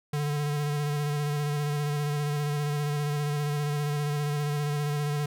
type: tone with vibrato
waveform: square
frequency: 146.83 Hz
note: D3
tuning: in tune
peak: -27 dBFS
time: 0.13-5.26 s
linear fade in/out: 5 ms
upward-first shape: square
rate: 15 Hz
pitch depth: 20 cents each way
effects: none